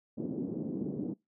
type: band-pass noise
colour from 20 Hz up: pink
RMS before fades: -36 dBFS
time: 0.17-1.14 s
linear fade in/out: 10 ms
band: 180 to 360 Hz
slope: 24 dB/octave
effects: noise-tail reverb RT60 0.2 s tail -23 dB re dry